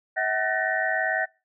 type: tone cluster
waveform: sine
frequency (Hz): 645 / 751 / 1512 / 1783 / 1881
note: E5 / F#5 / F#6 / A6 / A#6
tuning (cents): -38 / +26 / +37 / +22 / +15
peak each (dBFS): -29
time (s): 0.16-1.26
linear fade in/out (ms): 20
effects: noise-tail reverb RT60 0.3 s tail -26 dB re dry